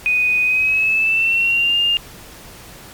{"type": "tone with pitch glide", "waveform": "sine", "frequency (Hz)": [2489, 2810], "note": ["D#7", "F7"], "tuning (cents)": [0, 10], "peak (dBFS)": -13, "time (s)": [0.06, 1.97], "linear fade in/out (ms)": 0, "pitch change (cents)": 210, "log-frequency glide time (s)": [0.43, 1.76], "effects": ["pink hiss -39 dBFS RMS until 2.93 s", "MP3 96 kbps"]}